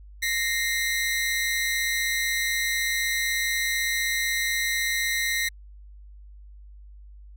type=ring-modulated tone; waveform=sawtooth; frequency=1975.5 Hz; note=B6; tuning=in tune; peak=-17 dBFS; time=0.22-5.49 s; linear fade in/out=10 ms; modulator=118 Hz; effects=added 50 Hz sine -43 dBFS peak until 7.36 s